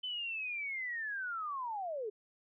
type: linear sweep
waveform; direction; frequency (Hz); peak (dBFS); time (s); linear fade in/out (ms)
sine; down; 3055 to 400; -36; 0.03-2.1; 10
effects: none